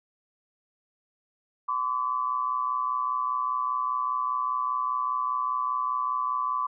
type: tone pair together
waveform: sine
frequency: 1022 / 1147 Hz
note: C6 / D6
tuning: -41 / -41 cents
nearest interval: major second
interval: 200 cents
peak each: -29 / -27 dBFS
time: 1.68-6.67 s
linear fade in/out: 10 ms
effects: none